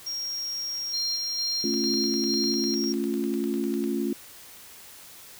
triangle tone, 5588 Hz, F8, in tune, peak -28 dBFS, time 0.06-2.93 s, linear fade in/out 10 ms
sine tone with tremolo, 4186 Hz, C8, in tune, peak -27 dBFS, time 0.93-2.75 s, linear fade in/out 10 ms, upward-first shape square, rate 2.2 Hz, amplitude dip 45%
sine chord, A augmented, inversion none, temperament equal, 220 / 277.2 / 349.2 Hz, A3 / C#4 / E#4, 0 / 0 / 0 cents, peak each -29 dBFS, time 1.64-4.13 s, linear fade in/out 2 ms
click train, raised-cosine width 0.2 ms, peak -25 dBFS, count 22, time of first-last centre 1.74-3.84 s, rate 10 Hz
effects white hiss -47 dBFS RMS until 5.39 s

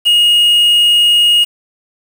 triangle tone with quantisation, 2870 Hz, F7, 47 cents sharp, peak -5 dBFS, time 0.05-1.45 s, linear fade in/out 20 ms, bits 5, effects none

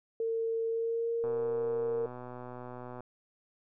sine tone with pitch glide, 453.9 to 463.4 Hz, A#4 to A#4, -46 to -10 cents, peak -29 dBFS, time 0.2-2.06 s, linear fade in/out 2 ms, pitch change +36 cents, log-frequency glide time 0.67-1.1 s
click train, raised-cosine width 1 ms, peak -30 dBFS, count 220, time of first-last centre 1.24-3.006 s, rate 124 Hz
effects none

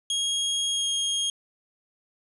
sawtooth tone with pitch glide, 3274 to 3251 Hz, G#7 to G#7, -25 to -38 cents, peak -21 dBFS, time 0.1-1.3 s, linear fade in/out 2 ms, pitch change -13 cents, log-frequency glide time 0.71-0.88 s, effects resampled to 24000 Hz

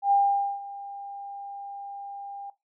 sine tone with ADSR envelope, 800 Hz, G5, 35 cents sharp, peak -17 dBFS, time 0.02-2.5 s, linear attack 94 ms, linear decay 480 ms, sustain -19 dB, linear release 3 ms, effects noise-tail reverb RT60 0.2 s tail -17 dB re dry

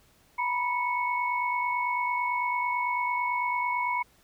sine tone cluster, 934 / 983 / 2209 Hz, A#5 / B5 / C#7, +3 / -8 / -7 cents, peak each -36 / -27 / -31 dBFS, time 0.38-4.03 s, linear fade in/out 10 ms, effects pink hiss -62 dBFS RMS until 4.23 s

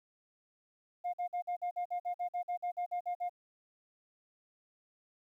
sine tone bursts, 710 Hz, F5, 28 cents sharp, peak -30 dBFS, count 16, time 1.04-3.295 s, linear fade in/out 20 ms, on 95 ms, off 49 ms, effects tanh soft clip ceiling -31 dBFS + 12-bit

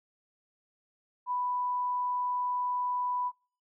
sine tone, 990 Hz, B5, 4 cents sharp, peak -28 dBFS, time 1.26-3.32 s, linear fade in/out 50 ms, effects noise-tail reverb RT60 0.4 s tail -26 dB re dry

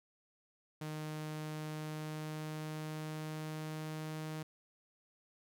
sawtooth tone with pitch glide, 154.1 to 156.07 Hz, D#3 to D#3, -16 to +6 cents, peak -36 dBFS, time 0.81-4.43 s, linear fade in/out 5 ms, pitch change +22 cents, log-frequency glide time 1.68-4.26 s, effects none

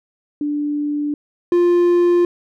sine / triangle tone pair in turn, 293.7 / 349.9 Hz, D4 / F4, 0 / +3 cents, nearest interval minor third, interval 303 cents, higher second, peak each -18 / -9 dBFS, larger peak second, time 0.41-1.14 / 1.52-2.25 s, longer neither, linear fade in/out 2 ms, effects none

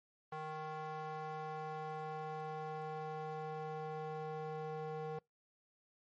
square tone with band-pass filter sweep, 155.56 Hz, D#3, in tune, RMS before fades -43 dBFS, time 0.32-5.19 s, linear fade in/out 5 ms, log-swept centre 900 to 590 Hz, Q 1.8, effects noise-tail reverb RT60 0.2 s tail -26 dB re dry + MP3 32 kbps

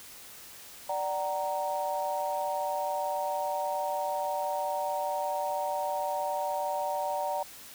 sine chord, D augmented, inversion none, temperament equal with one note detuned, 587.3 / 756.8 / 932.3 Hz, D5 / F#5 / A#5, 0 / +39 / 0 cents, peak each -33 dBFS, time 0.89-7.43 s, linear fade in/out 5 ms, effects white hiss -48 dBFS RMS until 7.74 s

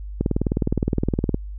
click train, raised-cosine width 3 ms, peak -7 dBFS, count 23, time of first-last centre 0.21-1.344 s, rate 19.4 Hz, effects added 50 Hz sine -30 dBFS peak until 1.58 s

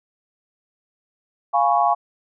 sine chord, C# dominant seventh, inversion first, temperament equal, 698.5 / 830.6 / 987.8 / 1108.7 Hz, E#5 / G#5 / B5 / C#6, 0 / 0 / 0 / 0 cents, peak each -19 / -19 / -25 / -21 dBFS, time 1.53-1.95 s, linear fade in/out 20 ms, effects none

